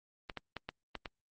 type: clicks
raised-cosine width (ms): 0.3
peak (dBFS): -23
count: 6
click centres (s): 0.298 / 0.373 / 0.567 / 0.69 / 0.953 / 1.058
effects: Opus 32 kbps